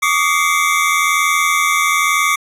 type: tone cluster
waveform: square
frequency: 1140 / 1221 / 2101 / 2273 Hz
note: C#6 / D#6 / C7 / C#7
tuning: +48 / -33 / +7 / +43 cents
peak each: -19 dBFS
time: 0.02-2.36 s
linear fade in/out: 10 ms
effects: resampled to 32000 Hz